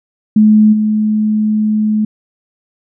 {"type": "tone with level steps", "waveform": "sine", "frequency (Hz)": 214.1, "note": "A3", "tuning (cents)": -47, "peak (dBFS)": [-4, -10], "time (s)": [0.36, 2.05], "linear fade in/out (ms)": 5, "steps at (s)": 0.72, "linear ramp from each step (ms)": 20, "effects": []}